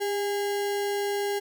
sine tone with sample-and-hold, 403.1 Hz, G4, 48 cents sharp, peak -25 dBFS, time 0-1.4 s, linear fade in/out 20 ms, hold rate 1225 Hz, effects none

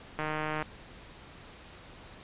click train, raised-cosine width 0.5 ms, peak -18 dBFS, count 68, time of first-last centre 0.19-0.625 s, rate 154 Hz, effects pink hiss -50 dBFS RMS until 2.23 s + resampled to 8000 Hz

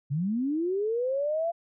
sine linear sweep, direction up, 130.81 to 689 Hz, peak -25 dBFS, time 0.1-1.52 s, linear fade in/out 20 ms, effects none

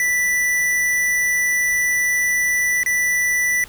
square tone with dropouts, 1975.5 Hz, B6, in tune, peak -17 dBFS, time 0-3.64 s, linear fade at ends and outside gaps 1 ms, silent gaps 2.833-2.861 s, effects pink hiss -43 dBFS RMS until 3.68 s

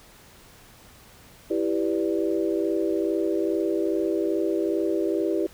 sine chord, E minor seventh, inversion none, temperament equal, 329.6 / 392 / 493.9 / 587.3 Hz, E4 / G4 / B4 / D5, 0 / 0 / 0 / 0 cents, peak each -25 / -26 / -31 / -31 dBFS, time 1.5-5.47 s, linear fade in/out 10 ms, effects pink hiss -51 dBFS RMS until 5.53 s

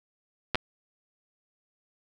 clicks, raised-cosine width 0.3 ms, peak -9 dBFS, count 2, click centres 0.547 / 0.555 s, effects none

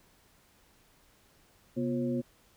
sine tone cluster, 131.1 / 242.6 / 352.8 / 538 Hz, C3 / B3 / F4 / C5, +4 / -31 / +18 / +48 cents, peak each -37 / -30 / -36 / -38 dBFS, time 1.76-2.22 s, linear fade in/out 20 ms, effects pink hiss -64 dBFS RMS until 2.56 s

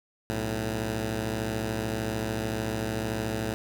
10% pulse tone pair together, 61.74 / 110 Hz, B1 / A2, 0 / 0 cents, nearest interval minor seventh, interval 1000 cents, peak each -27 / -21 dBFS, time 0.3-3.54 s, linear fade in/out 0 ms, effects none

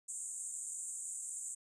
white band-pass noise, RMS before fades -43 dBFS, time 0.08-1.55 s, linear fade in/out 10 ms, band 7000 to 9200 Hz, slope 96 dB/octave, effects resampled to 22050 Hz

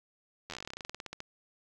slowing click train, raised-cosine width 0.2 ms, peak -23 dBFS, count 22, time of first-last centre 0.5-1.204 s, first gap 11 ms, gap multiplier 1.1, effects none

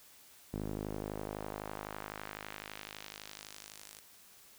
sawtooth tone with band-pass filter sweep, 51.91 Hz, G#1, in tune, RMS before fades -44 dBFS, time 0.53-4 s, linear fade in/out 10 ms, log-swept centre 260 to 10000 Hz, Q 0.93, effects white hiss -59 dBFS RMS until 4.58 s

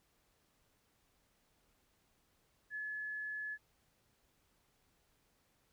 sine tone, 1711 Hz, A6, 49 cents flat, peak -39 dBFS, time 2.7-3.58 s, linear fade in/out 50 ms, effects pink hiss -75 dBFS RMS until 5.72 s

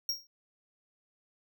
square tone with exponential decay, 5588 Hz, F8, in tune, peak -27 dBFS, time 0.09-0.27 s, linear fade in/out 2 ms, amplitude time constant 39 ms, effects none

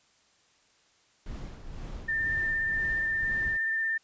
brown noise with tremolo, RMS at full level -38 dBFS, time 1.26-3.57 s, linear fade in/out 2 ms, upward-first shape sine, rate 2 Hz, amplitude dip 50%
sine tone with vibrato, 1795 Hz, A6, 34 cents sharp, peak -26 dBFS, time 2.08-3.98 s, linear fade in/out 10 ms, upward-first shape sine, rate 17 Hz, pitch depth 15 cents each way
effects white hiss -65 dBFS RMS until 4.03 s + resampled to 16000 Hz

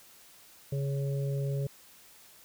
harmonic tone, 138.59 Hz, C#3, in tune, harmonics 1 / 3 / 4, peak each -29 / -39 / -41 dBFS, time 0.72-1.67 s, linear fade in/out 5 ms, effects white hiss -56 dBFS RMS until 2.44 s

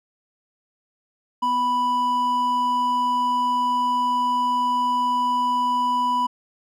triangle tone pair together, 246.9 / 987.8 Hz, B3 / B5, 0 / 0 cents, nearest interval 2 octaves, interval 2400 cents, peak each -29 / -17 dBFS, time 1.42-6.27 s, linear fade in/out 10 ms, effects none

